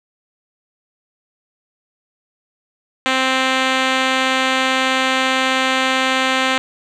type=tone with low-pass filter; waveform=5% pulse; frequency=261.6 Hz; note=C4; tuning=in tune; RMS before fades=-17 dBFS; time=3.06-6.58 s; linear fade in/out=0 ms; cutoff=5000 Hz; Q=1; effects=none